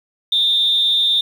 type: tone with amplitude modulation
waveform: sine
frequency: 3608 Hz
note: A7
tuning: 43 cents sharp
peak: -9 dBFS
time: 0.32-1.21 s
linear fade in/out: 5 ms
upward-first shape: sine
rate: 248 Hz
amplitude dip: 70%
effects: tanh soft clip ceiling -6 dBFS + 7-bit